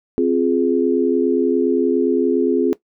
sine chord, F minor, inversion second, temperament just, 261.9 / 349.2 / 419.1 Hz, C4 / F4 / Ab4, +2 / 0 / +16 cents, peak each -18 dBFS, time 0.18-2.73 s, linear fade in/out 0 ms, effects noise-tail reverb RT60 0.1 s tail -17 dB re dry

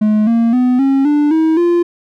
triangle tone with pitch steps, 213.1 / 231 / 250.5 / 271.6 / 294.5 / 319.3 / 346.2 Hz, G#3 / A#3 / B3 / C#4 / D4 / D#4 / F4, +45 / -16 / +25 / -35 / +5 / +45 / -15 cents, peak -7 dBFS, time 0.01-1.83 s, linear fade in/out 10 ms, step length 260 ms, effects none

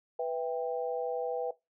sine chord, E minor, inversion second, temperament just, 494.4 / 659.3 / 791.1 Hz, B4 / E5 / G5, +2 / 0 / +16 cents, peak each -32 / -36 / -37 dBFS, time 0.19-1.51 s, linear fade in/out 5 ms, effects noise-tail reverb RT60 0.2 s tail -19 dB re dry

